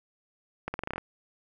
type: accelerating click train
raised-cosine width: 0.5 ms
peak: -17 dBFS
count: 9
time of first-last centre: 0.68-0.98 s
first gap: 60 ms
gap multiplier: 0.86
effects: 9-bit